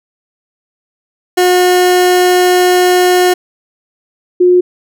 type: tone pair in turn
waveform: 30% pulse / sine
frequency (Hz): 361.4 / 359.6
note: F#4 / F#4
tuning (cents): -41 / -49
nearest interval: unison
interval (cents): 8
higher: first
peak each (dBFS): -4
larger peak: neither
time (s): 1.37-3.34 / 4.4-4.61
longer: first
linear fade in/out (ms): 10
effects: none